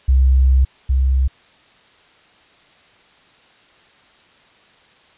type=tone pair in turn; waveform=sine; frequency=65.41 / 65.75 Hz; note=C2 / C2; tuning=0 / +9 cents; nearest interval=unison; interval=9 cents; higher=second; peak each=-9 / -12 dBFS; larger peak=first; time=0.08-0.65 / 0.89-1.28 s; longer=first; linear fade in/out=10 ms; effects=white hiss -51 dBFS RMS until 5.17 s + resampled to 8000 Hz